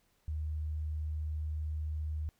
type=tone; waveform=sine; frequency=76.9 Hz; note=D#2; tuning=20 cents flat; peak=-33 dBFS; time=0.28-2.29 s; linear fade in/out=0 ms; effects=pink hiss -73 dBFS RMS until 2.39 s